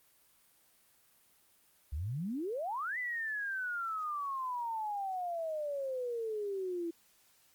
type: exponential two-way sweep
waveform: sine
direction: up then down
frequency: 65.41 to 2022 to 330.9 Hz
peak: -34 dBFS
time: 1.92-6.91 s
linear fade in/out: 10 ms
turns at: 2.98 s
effects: white hiss -67 dBFS RMS until 7.54 s + Opus 32 kbps